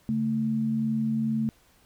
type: tone pair together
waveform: sine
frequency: 139.98 / 222.2 Hz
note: C#3 / A3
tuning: +17 / +17 cents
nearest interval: minor sixth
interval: 800 cents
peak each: -32 / -24 dBFS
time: 0.09-1.49 s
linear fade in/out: 0 ms
effects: pink hiss -61 dBFS RMS until 1.85 s